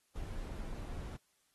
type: noise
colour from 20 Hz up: brown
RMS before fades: -42 dBFS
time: 0.15-1.17 s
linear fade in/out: 10 ms
effects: white hiss -75 dBFS RMS until 1.54 s + AAC 32 kbps